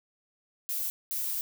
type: noise bursts at uneven times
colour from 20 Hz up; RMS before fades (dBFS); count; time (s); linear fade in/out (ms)
violet; -32; 2; 0.69-0.9 / 1.11-1.41; 0
effects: none